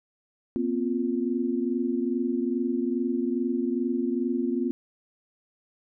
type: chord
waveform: sine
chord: Bb suspended second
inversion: none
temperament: equal with one note detuned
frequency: 239.2 / 261.6 / 349.2 Hz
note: Bb3 / C4 / F4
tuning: +45 / 0 / 0 cents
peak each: -28 / -28 / -29 dBFS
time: 0.56-4.71 s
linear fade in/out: 0 ms
effects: none